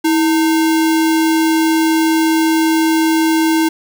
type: tone with sample-and-hold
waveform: sine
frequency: 322.3 Hz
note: E4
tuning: 39 cents flat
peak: -10 dBFS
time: 0.04-3.69 s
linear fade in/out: 10 ms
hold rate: 1225 Hz
effects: none